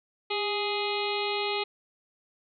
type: harmonic tone with a mistuned harmonic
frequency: 416.2 Hz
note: G#4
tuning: 4 cents sharp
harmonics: 1 / 2 / 3 / 5 / 6 / 7 / 8 / 9 / 10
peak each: -31 / -34 / -38 / -38 / -36 / -39 / -39 / -38 / -38 dBFS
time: 0.3-1.64 s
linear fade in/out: 10 ms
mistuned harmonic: 1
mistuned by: -45 cents
effects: none